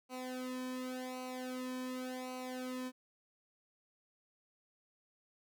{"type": "tone with flanger", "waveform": "sawtooth", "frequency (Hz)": 254.7, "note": "C4", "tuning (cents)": -46, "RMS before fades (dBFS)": -42, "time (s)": [0.09, 2.92], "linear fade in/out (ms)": 50, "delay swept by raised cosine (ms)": [0.58, 1.45], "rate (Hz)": 0.89, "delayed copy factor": -0.95, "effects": []}